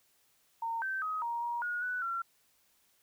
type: tone with pitch steps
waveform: sine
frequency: 916 / 1551 / 1263 / 939 / 948 / 1444 / 1486 / 1364 Hz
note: A#5 / G6 / D#6 / A#5 / A#5 / F#6 / F#6 / F6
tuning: -31 / -19 / +26 / +12 / +29 / -43 / +7 / -41 cents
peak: -32 dBFS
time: 0.62-2.22 s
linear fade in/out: 5 ms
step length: 200 ms
effects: white hiss -70 dBFS RMS until 3.02 s